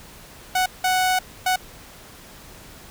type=tone bursts at uneven times; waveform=sawtooth; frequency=741 Hz; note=F#5; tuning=2 cents sharp; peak=-14 dBFS; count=3; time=0.55-0.66 / 0.84-1.19 / 1.46-1.56 s; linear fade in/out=5 ms; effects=pink hiss -44 dBFS RMS until 2.9 s